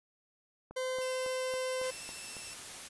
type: click train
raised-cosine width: 1 ms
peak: -33 dBFS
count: 7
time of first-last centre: 0.71-2.367 s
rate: 3.62 Hz
type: tone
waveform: 40% pulse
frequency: 515 Hz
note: C5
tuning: 28 cents flat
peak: -32 dBFS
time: 0.76-1.91 s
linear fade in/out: 10 ms
type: tone with vibrato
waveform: 10% pulse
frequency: 2666 Hz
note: E7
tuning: 19 cents sharp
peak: -37 dBFS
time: 1.01-2.54 s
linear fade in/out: 5 ms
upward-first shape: square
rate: 14 Hz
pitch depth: 22 cents each way
type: noise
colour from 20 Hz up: white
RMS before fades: -45 dBFS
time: 1.82-2.89 s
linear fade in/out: 20 ms
effects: resampled to 24000 Hz